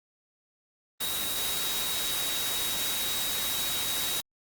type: tone in noise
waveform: sine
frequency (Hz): 3810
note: A#7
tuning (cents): +37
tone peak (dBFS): -33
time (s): 1-4.21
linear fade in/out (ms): 10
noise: white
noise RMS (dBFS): -31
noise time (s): 1-4.21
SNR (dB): -5
effects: Opus 24 kbps